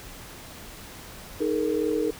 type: chord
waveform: sine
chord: D# suspended fourth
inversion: none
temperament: equal with one note detuned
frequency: 311.1 / 423.3 / 466.2 Hz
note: D#4 / G#4 / A#4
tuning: 0 / +33 / 0 cents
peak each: -27 dBFS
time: 1.4-2.11 s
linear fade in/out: 10 ms
effects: pink hiss -43 dBFS RMS until 2.19 s